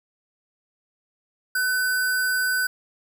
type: tone with sample-and-hold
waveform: sine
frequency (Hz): 1506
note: F#6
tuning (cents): +30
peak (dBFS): -20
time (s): 1.55-2.67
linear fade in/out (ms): 5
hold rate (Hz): 6300
effects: none